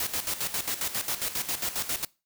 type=noise with tremolo; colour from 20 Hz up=white; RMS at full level=-29 dBFS; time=0-2.05 s; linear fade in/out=2 ms; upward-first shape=square; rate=7.4 Hz; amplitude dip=70%; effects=noise-tail reverb RT60 0.3 s tail -23 dB re dry